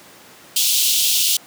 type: high-pass noise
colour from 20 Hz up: pink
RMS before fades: -17 dBFS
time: 0.56-1.37 s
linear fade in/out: 5 ms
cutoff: 2900 Hz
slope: 48 dB/octave
effects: pink hiss -44 dBFS RMS until 1.46 s + high-pass 200 Hz 12 dB/octave